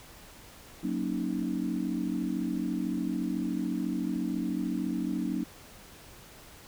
sine chord, D# minor seventh, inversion first, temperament equal, 185 / 233.1 / 277.2 / 311.1 Hz, F#3 / A#3 / C#4 / D#4, 0 / 0 / 0 / 0 cents, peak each -34 dBFS, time 0.83-5.44 s, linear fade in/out 10 ms, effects pink hiss -51 dBFS RMS until 6.67 s

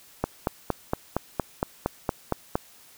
click train, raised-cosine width 1 ms, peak -9 dBFS, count 11, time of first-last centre 0.24-2.555 s, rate 4.32 Hz, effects white hiss -53 dBFS RMS until 2.97 s

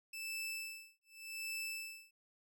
sawtooth tone with tremolo, 2637 Hz, E7, in tune, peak -36 dBFS, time 0.13-2.11 s, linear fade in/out 5 ms, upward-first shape sine, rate 0.86 Hz, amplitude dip 100%, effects none

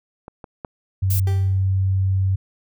clicks, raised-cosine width 1 ms, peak -22 / -22 / -16 dBFS, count 3, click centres 0.281 / 0.442 / 0.648 s
sine tone, 95.5 Hz, G2, 45 cents flat, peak -16 dBFS, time 1.02-2.36 s, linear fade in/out 10 ms
violet noise, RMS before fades -26 dBFS, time 1.1-1.2 s, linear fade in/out 5 ms
30% pulse tone with exponential decay, 392 Hz, G4, in tune, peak -26 dBFS, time 1.27-1.68 s, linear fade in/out 2 ms, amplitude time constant 89 ms
effects none

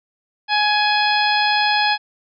harmonic tone, 838 Hz, G#5, 15 cents sharp, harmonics 1 / 2 / 3 / 4 / 5 / 6, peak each -18 / -21 / -23 / -24 / -25 / -26 dBFS, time 0.48-1.98 s, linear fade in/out 50 ms, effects none

